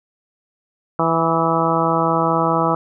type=harmonic tone with a mistuned harmonic; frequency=164.81 Hz; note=E3; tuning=in tune; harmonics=1 / 2 / 3 / 4 / 5 / 6 / 7 / 8; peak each=-23 / -23 / -23 / -23 / -23 / -23 / -23 / -23 dBFS; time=0.99-2.75 s; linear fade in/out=2 ms; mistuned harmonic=8; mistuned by=-28 cents; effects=none